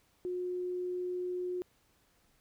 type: tone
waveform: sine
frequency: 360.7 Hz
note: F#4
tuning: 44 cents flat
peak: -33 dBFS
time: 0.25-1.62 s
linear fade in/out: 0 ms
effects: pink hiss -70 dBFS RMS until 2.4 s